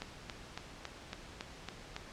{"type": "click train", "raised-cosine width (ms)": 0.2, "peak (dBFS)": -22, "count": 8, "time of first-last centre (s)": [0.02, 1.964], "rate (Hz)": 3.6, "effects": ["pink hiss -51 dBFS RMS until 2.12 s", "low-pass 6000 Hz 12 dB/octave"]}